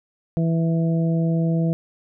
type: harmonic tone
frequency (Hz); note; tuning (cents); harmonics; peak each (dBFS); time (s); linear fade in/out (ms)
164.81; E3; 0; 1 / 2 / 3 / 4; -18 / -28 / -31 / -32; 0.37-1.73; 0
effects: none